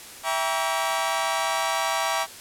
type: chord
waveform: sawtooth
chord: E diminished seventh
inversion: none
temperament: just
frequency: 659.3 / 791.1 / 949.3 / 1139.2 Hz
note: E5 / G5 / Bb5 / Db6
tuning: 0 / +16 / +31 / +47 cents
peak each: -25 dBFS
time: 0.23-2.27 s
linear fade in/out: 50 ms
effects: white hiss -42 dBFS RMS until 2.4 s + low-pass 12000 Hz 12 dB/octave